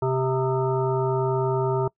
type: harmonic tone with a mistuned harmonic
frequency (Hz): 130.81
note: C3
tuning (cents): 0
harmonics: 1 / 3 / 5 / 7 / 9 / 10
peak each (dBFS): -25 / -24 / -31 / -29 / -37 / -37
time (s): 0.02-1.88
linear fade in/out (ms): 5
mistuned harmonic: 9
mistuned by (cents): +60
effects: noise-tail reverb RT60 0.1 s tail -24 dB re dry